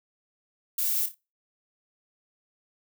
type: noise with echo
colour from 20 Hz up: violet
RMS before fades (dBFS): -27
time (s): 0.78-1.06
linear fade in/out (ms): 5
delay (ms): 29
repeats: 3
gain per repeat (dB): -9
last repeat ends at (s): 1.147
effects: noise-tail reverb RT60 0.3 s tail -26 dB re dry